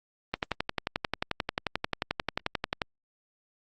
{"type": "click train", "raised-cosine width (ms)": 0.3, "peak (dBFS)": -11, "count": 29, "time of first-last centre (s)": [0.34, 2.818], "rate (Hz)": 11.3, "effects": ["Opus 32 kbps"]}